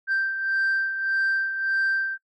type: beating tone pair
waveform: sine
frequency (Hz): 1568 / 1569.7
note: G6 / G6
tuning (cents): 0 / +2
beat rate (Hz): 1.7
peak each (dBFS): -21 / -28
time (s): 0.07-2.18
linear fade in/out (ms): 50
effects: noise-tail reverb RT60 0.1 s tail -22 dB re dry + tanh soft clip ceiling -18 dBFS